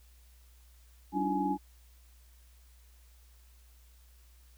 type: tone cluster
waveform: sine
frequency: 191.2 / 284.9 / 305.3 / 343.6 / 839 Hz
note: G3 / C#4 / D#4 / F4 / G#5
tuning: -43 / +48 / -33 / -28 / +17 cents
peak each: -35 / -33 / -37 / -38 / -32 dBFS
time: 1.12-1.58 s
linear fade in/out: 50 ms
effects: added 60 Hz sine -56 dBFS peak until 4.57 s + white hiss -66 dBFS RMS until 4.57 s